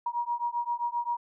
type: beating tone pair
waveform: sine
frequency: 949 / 956.6 Hz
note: A#5 / A#5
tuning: +31 / +44 cents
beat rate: 7.6 Hz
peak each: -31 dBFS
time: 0.06-1.17 s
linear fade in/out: 5 ms
effects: none